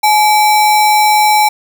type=tone with sample-and-hold; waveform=sine; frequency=848 Hz; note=G#5; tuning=36 cents sharp; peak=-6 dBFS; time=0.03-1.49 s; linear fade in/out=10 ms; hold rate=3150 Hz; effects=none